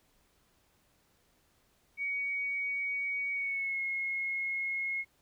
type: tone with pitch glide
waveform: sine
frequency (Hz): 2248 to 2164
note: C#7 to C#7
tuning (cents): +24 to -42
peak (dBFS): -31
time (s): 1.97-5.05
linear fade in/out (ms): 50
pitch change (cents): -66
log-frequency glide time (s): 3.33-3.81
effects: pink hiss -70 dBFS RMS until 5.21 s